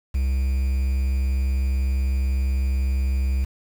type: tone with quantisation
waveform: triangle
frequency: 66 Hz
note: C2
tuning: 16 cents sharp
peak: -17 dBFS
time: 0.14-3.45 s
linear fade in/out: 10 ms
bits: 7
effects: none